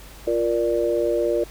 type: chord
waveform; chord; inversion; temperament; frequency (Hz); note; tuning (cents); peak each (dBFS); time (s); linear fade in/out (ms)
sine; Bb major; second; equal with one note detuned; 349.2 / 470.2 / 587.3; F4 / Bb4 / D5; 0 / +15 / 0; -23; 0.27-1.44; 5
effects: added 50 Hz sine -42 dBFS peak until 1.5 s + pink hiss -45 dBFS RMS until 1.5 s